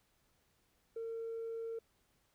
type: tone with tanh clipping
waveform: triangle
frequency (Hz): 455.6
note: A#4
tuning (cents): -40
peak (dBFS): -39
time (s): 0.96-1.79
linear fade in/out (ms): 5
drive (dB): 5
effects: pink hiss -75 dBFS RMS until 2.34 s